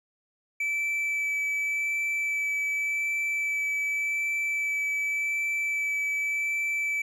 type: tone with vibrato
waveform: triangle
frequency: 2311 Hz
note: D7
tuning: 28 cents flat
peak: -24 dBFS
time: 0.6-7.02 s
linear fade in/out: 5 ms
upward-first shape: sine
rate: 0.87 Hz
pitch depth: 10 cents each way
effects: none